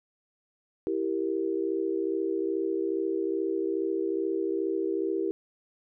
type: chord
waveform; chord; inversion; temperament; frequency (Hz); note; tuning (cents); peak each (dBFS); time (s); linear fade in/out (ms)
sine; E diminished; none; equal; 329.6 / 392 / 466.2; E4 / G4 / Bb4; 0 / 0 / 0; -30 / -29 / -34; 0.87-5.31; 0
effects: none